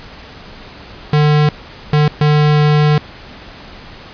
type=tone bursts at uneven times; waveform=square; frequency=149.8 Hz; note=D3; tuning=35 cents sharp; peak=-9 dBFS; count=3; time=1.13-1.49 / 1.93-2.08 / 2.21-2.98 s; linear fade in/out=2 ms; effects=pink hiss -35 dBFS RMS until 4.13 s + resampled to 11025 Hz